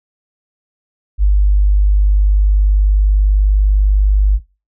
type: tone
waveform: sine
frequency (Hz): 50.1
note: G1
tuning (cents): +38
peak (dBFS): -7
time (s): 1.18-4.4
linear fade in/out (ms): 50
effects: noise-tail reverb RT60 0.3 s tail -22 dB re dry